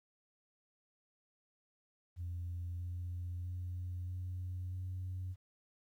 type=tone with pitch steps; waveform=sine; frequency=87.31 / 88.48 / 89.66 / 90.86 / 92.08 Hz; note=F2 / F2 / F2 / F#2 / F#2; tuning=0 / +23 / +46 / -31 / -8 cents; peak=-37 dBFS; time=2.16-5.36 s; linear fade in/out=50 ms; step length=640 ms; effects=tanh soft clip ceiling -35 dBFS + 12-bit